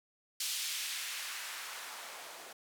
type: noise with band-pass filter sweep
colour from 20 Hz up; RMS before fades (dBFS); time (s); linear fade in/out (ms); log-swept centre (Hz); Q
blue; -41; 0.4-2.53; 5; 4000 to 530; 1
effects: none

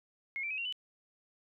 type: tone with pitch steps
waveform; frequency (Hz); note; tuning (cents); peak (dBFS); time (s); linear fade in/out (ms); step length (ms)
sine; 2161 / 2343 / 2540 / 2754 / 2986; C#7 / D7 / D#7 / F7 / F#7; -45 / -5 / +35 / -25 / +15; -34; 0.36-0.725; 0; 73
effects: none

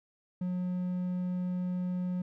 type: tone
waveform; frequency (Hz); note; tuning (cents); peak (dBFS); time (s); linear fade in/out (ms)
triangle; 180.7; F#3; -41; -28; 0.41-2.22; 5
effects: none

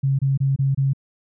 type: tone bursts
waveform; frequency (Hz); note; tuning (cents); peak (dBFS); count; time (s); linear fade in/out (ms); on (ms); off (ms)
sine; 136.3; C#3; -29; -16; 5; 0.03-0.934; 10; 160; 26
effects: none

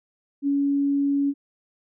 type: tone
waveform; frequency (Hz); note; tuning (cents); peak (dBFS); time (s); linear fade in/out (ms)
sine; 281.3; C#4; +26; -19; 0.42-1.34; 50
effects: none

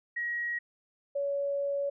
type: tone pair in turn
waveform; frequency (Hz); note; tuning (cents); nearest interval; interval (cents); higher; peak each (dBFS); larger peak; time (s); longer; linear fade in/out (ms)
sine; 1900 / 563.1; A#6 / C#5; +33 / +27; octave + major sixth; 2106; first; -30 / -28; second; 0.16-0.59 / 1.15-1.9; second; 10
effects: none

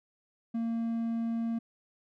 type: tone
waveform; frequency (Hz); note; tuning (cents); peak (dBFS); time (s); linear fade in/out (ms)
triangle; 229.6; A#3; -26; -27; 0.54-1.59; 10
effects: none

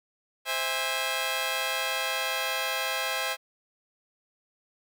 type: chord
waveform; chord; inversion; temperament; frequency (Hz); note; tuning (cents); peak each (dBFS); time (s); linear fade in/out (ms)
10% pulse; C augmented; none; just; 523.3 / 654.1 / 817.6; C5 / E5 / G#5; 0 / -14 / -27; -24; 0.45-3.37; 50
effects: none

